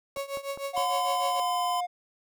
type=tone with tremolo; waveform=35% pulse; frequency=554.4 Hz; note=C#5; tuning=in tune; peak=-27 dBFS; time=0.16-1.4 s; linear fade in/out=2 ms; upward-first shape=triangle; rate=6.6 Hz; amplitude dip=90%
type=click train; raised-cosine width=1 ms; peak=-28 dBFS; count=4; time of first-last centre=0.17-0.777 s; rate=4.94 Hz
type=tone with pitch glide; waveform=triangle; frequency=720 to 712.6 Hz; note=F#5 to F5; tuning=-47 to +35 cents; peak=-26 dBFS; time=0.73-1.87 s; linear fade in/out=20 ms; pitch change=-18 cents; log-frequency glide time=1.15-1.66 s
type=tone; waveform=square; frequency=1020 Hz; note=C6; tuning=44 cents flat; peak=-29 dBFS; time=0.76-1.81 s; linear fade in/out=10 ms
effects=none